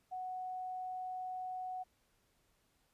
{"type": "tone", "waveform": "sine", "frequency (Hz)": 740, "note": "F#5", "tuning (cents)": 0, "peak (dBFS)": -39, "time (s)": [0.11, 1.84], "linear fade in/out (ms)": 20, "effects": ["pink hiss -75 dBFS RMS until 2.93 s", "resampled to 32000 Hz"]}